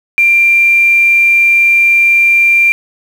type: tone with quantisation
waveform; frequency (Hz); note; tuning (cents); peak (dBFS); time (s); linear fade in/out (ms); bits
sine; 2374; D7; +18; -5; 0.18-2.72; 0; 5
effects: none